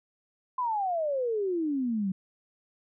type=exponential sweep; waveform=sine; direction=down; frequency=1034 to 184.1 Hz; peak=-26 dBFS; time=0.58-2.12 s; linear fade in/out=5 ms; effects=none